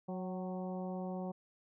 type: harmonic tone with a mistuned harmonic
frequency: 183.8 Hz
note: F#3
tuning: 11 cents flat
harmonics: 1 / 2 / 3 / 4 / 5 / 6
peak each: -39 / -46 / -45 / -47 / -53 / -58 dBFS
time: 0.08-1.32 s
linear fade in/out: 10 ms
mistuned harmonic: 4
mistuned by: +35 cents
effects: none